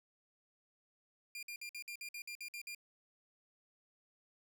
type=tone bursts; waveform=sawtooth; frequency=2400 Hz; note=D7; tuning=37 cents sharp; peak=-40 dBFS; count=11; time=1.35-2.748 s; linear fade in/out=2 ms; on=78 ms; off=54 ms; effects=none